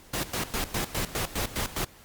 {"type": "noise with tremolo", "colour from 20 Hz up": "pink", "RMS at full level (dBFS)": -29, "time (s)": [0.13, 1.85], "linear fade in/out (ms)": 10, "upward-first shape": "square", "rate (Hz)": 4.9, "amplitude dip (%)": 80, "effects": ["pink hiss -53 dBFS RMS until 2.04 s", "Opus 48 kbps"]}